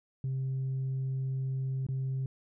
sine tone with dropouts, 132.5 Hz, C3, 22 cents sharp, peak -28 dBFS, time 0.24-2.26 s, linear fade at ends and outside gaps 2 ms, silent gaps 1.866-1.887 s, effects tanh soft clip ceiling -28 dBFS

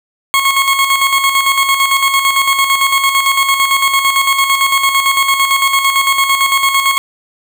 20% pulse tone with tremolo, 1092 Hz, C#6, 26 cents flat, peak -3 dBFS, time 0.34-6.98 s, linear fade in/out 0 ms, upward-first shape square, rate 8.9 Hz, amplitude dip 50%, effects none

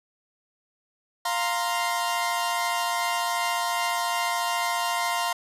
sawtooth chord, F suspended fourth, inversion none, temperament equal, 698.5 / 932.3 / 1046.5 Hz, F5 / Bb5 / C6, 0 / 0 / 0 cents, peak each -25 dBFS, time 1.25-5.33 s, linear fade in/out 5 ms, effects resampled to 32000 Hz

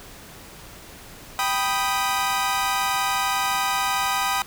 sawtooth chord, G augmented, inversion none, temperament equal, 784 / 987.8 / 1244.5 Hz, G5 / B5 / D#6, 0 / 0 / 0 cents, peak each -22 dBFS, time 1.39-4.42 s, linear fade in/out 0 ms, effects pink hiss -43 dBFS RMS until 4.46 s

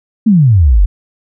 sine exponential sweep, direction down, 233.1 to 41.83 Hz, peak -4 dBFS, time 0.26-0.86 s, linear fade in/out 10 ms, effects none

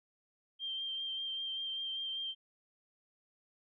sine tone with vibrato, 3164 Hz, G7, 15 cents sharp, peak -36 dBFS, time 0.59-2.35 s, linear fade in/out 50 ms, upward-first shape sine, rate 5.1 Hz, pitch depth 16 cents each way, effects none

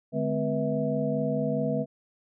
sine tone cluster, 148 / 210.8 / 255.6 / 485.3 / 649 Hz, D3 / G#3 / C4 / B4 / E5, +14 / +26 / -40 / -30 / -27 cents, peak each -31 dBFS, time 0.12-1.86 s, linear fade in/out 50 ms, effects none

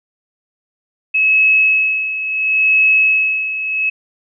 sine tone with tremolo, 2578 Hz, E7, 39 cents flat, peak -8 dBFS, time 1.14-3.9 s, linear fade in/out 10 ms, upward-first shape sine, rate 0.72 Hz, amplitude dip 70%, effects none

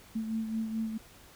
sine beating tone pair, 221.5 / 226.1 Hz, A3 / A3, +12 / +47 cents, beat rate 4.6 Hz, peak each -31 / -40 dBFS, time 0.15-0.98 s, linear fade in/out 10 ms, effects pink hiss -55 dBFS RMS until 1.35 s

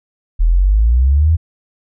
sine exponential sweep, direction up, 38.89 to 84.4 Hz, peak -8 dBFS, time 0.39-1.37 s, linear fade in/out 20 ms, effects none

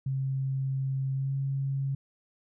sine tone with pitch glide, 134.2 to 136.62 Hz, C3 to C#3, +44 to -25 cents, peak -27 dBFS, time 0.06-1.95 s, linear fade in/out 5 ms, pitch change +31 cents, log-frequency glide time 1.14-1.33 s, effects none

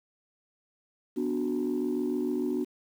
sine chord, B minor, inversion none, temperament equal with one note detuned, 246.9 / 293.7 / 368.1 Hz, B3 / D4 / F#4, 0 / 0 / -9 cents, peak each -30 dBFS, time 1.16-2.65 s, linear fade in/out 20 ms, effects tanh soft clip ceiling -21 dBFS + 9-bit

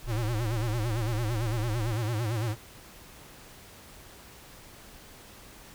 sine tone, 30.89 Hz, B0, 1 cent sharp, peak -35 dBFS, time 0.04-1.94 s, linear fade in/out 0 ms
square tone with vibrato, 112.6 Hz, A2, 40 cents sharp, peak -28 dBFS, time 0.06-2.56 s, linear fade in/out 50 ms, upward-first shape sine, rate 8.9 Hz, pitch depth 140 cents each way
effects pink hiss -50 dBFS RMS until 5.74 s

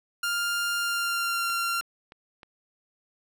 sawtooth tone with pitch glide, 1400 to 1379.1 Hz, F6 to F6, +4 to -22 cents, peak -22 dBFS, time 0.23-1.81 s, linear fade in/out 5 ms, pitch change -26 cents, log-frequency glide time 0.79-1.48 s
click train, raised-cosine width 0.3 ms, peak -30 dBFS, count 4, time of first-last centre 1.5-2.432 s, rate 3.22 Hz
effects none

